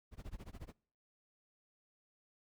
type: noise with tremolo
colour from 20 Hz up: brown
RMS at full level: -45 dBFS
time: 0.11-0.74 s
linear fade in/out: 50 ms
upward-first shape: sine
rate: 14 Hz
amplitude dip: 100%
effects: noise-tail reverb RT60 0.5 s tail -24 dB re dry